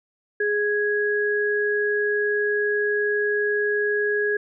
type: tone pair together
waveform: sine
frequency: 416 / 1661.2 Hz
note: G#4 / G#6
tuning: +3 / 0 cents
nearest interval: 2 octaves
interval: 2397 cents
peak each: -22 / -23 dBFS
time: 0.4-4.37 s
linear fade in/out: 5 ms
effects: none